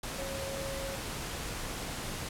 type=tone in noise; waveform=sine; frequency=545 Hz; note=C#5; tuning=29 cents flat; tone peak=-38 dBFS; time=0.18-0.96 s; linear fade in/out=5 ms; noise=pink; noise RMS=-38 dBFS; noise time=0.03-2.29 s; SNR=-3 dB; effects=low-pass 12000 Hz 12 dB/octave